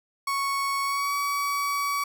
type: tone with pitch glide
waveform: 35% pulse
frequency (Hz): 1108.7 to 1135.9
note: C#6 to C#6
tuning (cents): 0 to +42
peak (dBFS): -23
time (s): 0.27-2.04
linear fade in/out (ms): 5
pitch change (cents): +42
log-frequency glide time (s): 0.83-1.14
effects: none